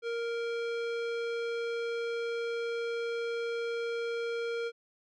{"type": "tone with low-pass filter", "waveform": "square", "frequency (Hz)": 466.2, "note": "A#4", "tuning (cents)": 0, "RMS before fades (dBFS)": -34, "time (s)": [0.02, 4.72], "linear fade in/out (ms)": 50, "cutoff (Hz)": 3400, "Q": 0.94, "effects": []}